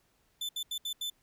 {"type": "tone bursts at uneven times", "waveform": "40% pulse", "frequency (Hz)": 3520, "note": "A7", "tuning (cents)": 0, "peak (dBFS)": -32, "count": 5, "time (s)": [[0.41, 0.49], [0.56, 0.63], [0.71, 0.78], [0.85, 0.93], [1.01, 1.1]], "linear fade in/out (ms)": 5, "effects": ["pink hiss -71 dBFS RMS until 1.22 s"]}